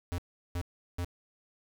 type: tone bursts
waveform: square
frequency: 87.6 Hz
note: F2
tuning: 6 cents sharp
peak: -32 dBFS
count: 3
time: 0.12-1.046 s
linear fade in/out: 0 ms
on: 62 ms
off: 370 ms
effects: none